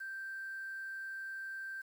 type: tone with quantisation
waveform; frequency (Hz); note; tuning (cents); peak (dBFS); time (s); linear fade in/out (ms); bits
sine; 1568; G6; 0; -40; 0-1.82; 10; 10
effects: none